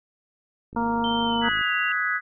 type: click train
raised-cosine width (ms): 3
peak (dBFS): -29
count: 47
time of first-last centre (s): 0.73-1.611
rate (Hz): 52.2
type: harmonic tone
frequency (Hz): 233.1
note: A#3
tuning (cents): 0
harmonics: 1 / 2 / 3 / 4 / 5 / 6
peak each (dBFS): -25 / -32 / -35 / -25 / -38 / -35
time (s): 0.76-1.49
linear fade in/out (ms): 5
type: tone with pitch glide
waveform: sine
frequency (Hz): 3111 to 2772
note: G7 to F7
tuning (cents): -14 to -14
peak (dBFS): -28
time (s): 1.04-1.92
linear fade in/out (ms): 2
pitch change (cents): -200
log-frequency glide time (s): 1.24-1.73
type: chord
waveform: sine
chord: G# minor seventh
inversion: second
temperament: equal with one note detuned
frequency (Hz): 1263.3 / 1480 / 1661.2 / 1975.5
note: D#6 / F#6 / G#6 / B6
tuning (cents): +26 / 0 / 0 / 0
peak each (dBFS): -29 / -27 / -27 / -28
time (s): 1.41-2.21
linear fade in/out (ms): 50
effects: none